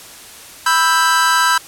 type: chord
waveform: 45% pulse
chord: E minor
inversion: second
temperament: just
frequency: 988.9 / 1318.5 / 1582.2 Hz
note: B5 / E6 / G6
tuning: +2 / 0 / +16 cents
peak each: -16 dBFS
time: 0.66-1.58 s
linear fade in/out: 5 ms
effects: white hiss -37 dBFS RMS until 1.67 s + low-pass 12000 Hz 12 dB/octave